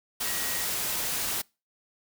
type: tone in noise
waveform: sine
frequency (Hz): 1900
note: A#6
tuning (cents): +33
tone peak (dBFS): -39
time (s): 0.25-0.65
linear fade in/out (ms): 10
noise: white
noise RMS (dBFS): -30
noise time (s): 0.2-1.42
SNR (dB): -12
effects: noise-tail reverb RT60 0.3 s tail -26 dB re dry